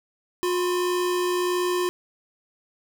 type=tone pair together; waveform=square; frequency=358.5 / 1014 Hz; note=F4 / B5; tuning=+45 / +45 cents; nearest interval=octave + tritone; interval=1800 cents; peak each=-23 / -32 dBFS; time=0.43-1.89 s; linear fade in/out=0 ms; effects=none